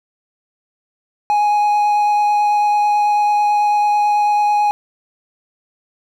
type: tone with vibrato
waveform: triangle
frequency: 832 Hz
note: G#5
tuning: 3 cents sharp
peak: -10 dBFS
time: 1.3-4.71 s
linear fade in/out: 0 ms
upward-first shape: triangle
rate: 9.1 Hz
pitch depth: 10 cents each way
effects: none